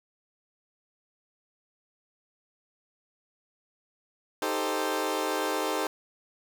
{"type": "chord", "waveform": "20% pulse", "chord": "A half-diminished seventh", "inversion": "second", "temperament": "equal", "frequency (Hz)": [311.1, 392, 440, 523.3], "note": ["Eb4", "G4", "A4", "C5"], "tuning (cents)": [0, 0, 0, 0], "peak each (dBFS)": -28, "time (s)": [4.42, 5.87], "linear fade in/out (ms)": 2, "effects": []}